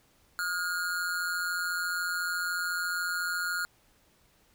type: tone with amplitude modulation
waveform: square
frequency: 1429 Hz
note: F6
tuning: 39 cents sharp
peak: -27 dBFS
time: 0.39-3.65 s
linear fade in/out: 0 ms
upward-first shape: sine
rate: 174 Hz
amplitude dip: 65%
effects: pink hiss -65 dBFS RMS until 4.54 s